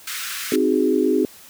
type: high-pass noise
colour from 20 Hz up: pink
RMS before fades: -29 dBFS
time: 0.07-0.56 s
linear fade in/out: 5 ms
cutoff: 1300 Hz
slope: 48 dB/octave
type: chord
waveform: sine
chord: Ab dominant seventh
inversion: first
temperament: equal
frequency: 261.6 / 311.1 / 370 / 415.3 Hz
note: C4 / Eb4 / Gb4 / Ab4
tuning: 0 / 0 / 0 / 0 cents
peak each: -21 dBFS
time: 0.52-1.25 s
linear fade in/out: 2 ms
effects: white hiss -45 dBFS RMS until 1.49 s + high-pass 60 Hz 12 dB/octave